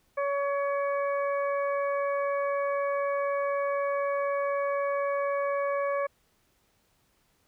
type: harmonic tone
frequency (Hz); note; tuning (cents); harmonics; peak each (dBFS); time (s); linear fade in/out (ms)
563; C#5; +27; 1 / 2 / 3 / 4; -27 / -32 / -39 / -41; 0.17-6.07; 10
effects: pink hiss -69 dBFS RMS until 7.47 s